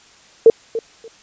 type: tone with echo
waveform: sine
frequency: 453.5 Hz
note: A#4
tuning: 48 cents flat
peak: -3 dBFS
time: 0.46-0.5 s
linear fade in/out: 2 ms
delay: 290 ms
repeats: 2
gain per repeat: -15 dB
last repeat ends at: 1.08 s
effects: white hiss -48 dBFS RMS until 1.22 s + resampled to 16000 Hz